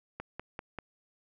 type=click train; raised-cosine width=0.5 ms; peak=-23 dBFS; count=4; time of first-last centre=0.2-0.787 s; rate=5.11 Hz; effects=none